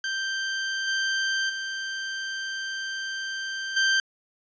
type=tone with level steps; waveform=sawtooth; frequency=1568 Hz; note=G6; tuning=in tune; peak=-23 / -20 / -26 / -16 dBFS; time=0.04-4 s; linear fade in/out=2 ms; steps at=0.87 / 1.49 / 3.76 s; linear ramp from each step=10 ms; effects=resampled to 16000 Hz + 9-bit